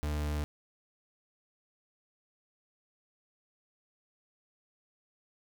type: tone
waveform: 40% pulse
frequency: 74.5 Hz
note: D2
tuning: 25 cents sharp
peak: -30 dBFS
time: 0.03-0.44 s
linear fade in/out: 0 ms
effects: none